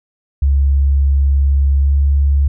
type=tone with pitch glide; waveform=sine; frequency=69.3 to 70.27 Hz; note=C#2 to C#2; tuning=0 to +24 cents; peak=-9 dBFS; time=0.42-2.48 s; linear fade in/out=5 ms; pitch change=+24 cents; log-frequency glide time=1.8-1.94 s; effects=none